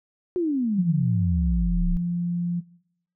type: exponential sweep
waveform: sine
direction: down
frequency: 370.6 to 30.62 Hz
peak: -21 dBFS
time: 0.36-1.97 s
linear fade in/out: 0 ms
type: tone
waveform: sine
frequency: 173.8 Hz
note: F3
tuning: 8 cents flat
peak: -23 dBFS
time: 0.77-2.61 s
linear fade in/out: 20 ms
effects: noise-tail reverb RT60 0.8 s tail -22 dB re dry